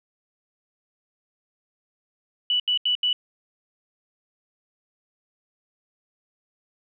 sine tone bursts, 2960 Hz, F#7, in tune, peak -19 dBFS, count 4, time 2.5-3.129 s, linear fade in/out 2 ms, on 98 ms, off 79 ms, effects none

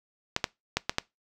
clicks, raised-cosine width 0.2 ms, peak -7 dBFS, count 5, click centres 0.364 / 0.442 / 0.77 / 0.895 / 0.984 s, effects noise-tail reverb RT60 0.2 s tail -22 dB re dry

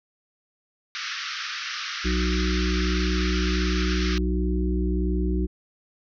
pink band-pass noise, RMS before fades -32 dBFS, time 0.95-4.18 s, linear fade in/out 0 ms, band 1200 to 5900 Hz, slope 96 dB/octave
harmonic tone, 61.4 Hz, B1, 9 cents flat, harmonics 1 / 3 / 5 / 6, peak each -23 / -28 / -30 / -31 dBFS, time 2.04-5.47 s, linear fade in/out 20 ms
effects none

